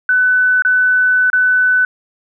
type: tone with dropouts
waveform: sine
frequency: 1500 Hz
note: F#6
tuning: 23 cents sharp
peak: -9 dBFS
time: 0.09-1.85 s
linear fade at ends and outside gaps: 2 ms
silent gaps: 0.622-0.649 / 1.301-1.331 s
effects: none